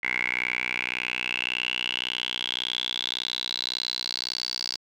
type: tone with band-pass filter sweep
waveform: 10% pulse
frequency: 61.8 Hz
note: B1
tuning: 2 cents sharp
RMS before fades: -30 dBFS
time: 0.03-4.77 s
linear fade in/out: 5 ms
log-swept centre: 2100 to 4800 Hz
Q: 8.9
effects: none